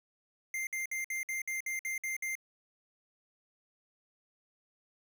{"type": "tone bursts", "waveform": "square", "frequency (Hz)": 2097, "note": "C7", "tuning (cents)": 3, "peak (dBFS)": -34, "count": 10, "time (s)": [0.54, 2.353], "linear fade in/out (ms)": 2, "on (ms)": 130, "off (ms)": 57, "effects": []}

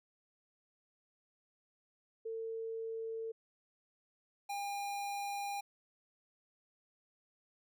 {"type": "tone pair in turn", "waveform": ["sine", "square"], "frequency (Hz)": [450.1, 806.2], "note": ["A4", "G5"], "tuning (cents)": [39, 48], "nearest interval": "minor seventh", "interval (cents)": 1009, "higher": "second", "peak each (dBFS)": [-38, -38], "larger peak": "neither", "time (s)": [[2.25, 3.32], [4.49, 5.61]], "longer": "second", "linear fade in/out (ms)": 10, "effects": []}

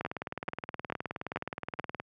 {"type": "two click trains", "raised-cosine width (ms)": 0.5, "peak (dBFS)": [-20, -16], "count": [39, 5], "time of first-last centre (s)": [[0.01, 2], [0.05, 1.797]], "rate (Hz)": [19.1, 2.29], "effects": ["high-pass 100 Hz 12 dB/octave"]}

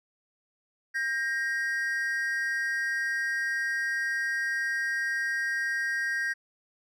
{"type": "tone pair together", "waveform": "triangle", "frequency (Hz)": [1600, 1878.1], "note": ["G6", "A#6"], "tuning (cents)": [35, 12], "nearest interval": "minor third", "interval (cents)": 277, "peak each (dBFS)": -28, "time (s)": [0.94, 6.34], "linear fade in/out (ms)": 20, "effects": []}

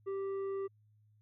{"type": "tone with tanh clipping", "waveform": "triangle", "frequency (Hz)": 390.8, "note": "G4", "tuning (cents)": -5, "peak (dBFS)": -36, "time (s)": [0.06, 0.68], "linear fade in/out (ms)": 20, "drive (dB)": 11, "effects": ["added 106 Hz sine -64 dBFS peak until 1.21 s"]}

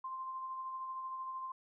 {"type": "tone with tremolo", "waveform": "sine", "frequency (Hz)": 1046.5, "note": "C6", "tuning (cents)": 0, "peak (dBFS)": -38, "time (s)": [0.04, 1.52], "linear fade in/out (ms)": 5, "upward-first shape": "sine", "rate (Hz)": 13, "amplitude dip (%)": 30, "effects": []}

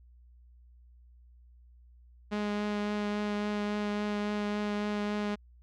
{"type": "tone with vibrato", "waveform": "sawtooth", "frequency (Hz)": 207.7, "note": "G#3", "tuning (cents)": 0, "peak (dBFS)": -26, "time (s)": [2.31, 5.36], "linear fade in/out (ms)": 20, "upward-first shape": "triangle", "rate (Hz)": 3.6, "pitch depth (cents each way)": 12, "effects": ["added 60 Hz sine -54 dBFS peak until 5.62 s", "low-pass 4000 Hz 12 dB/octave"]}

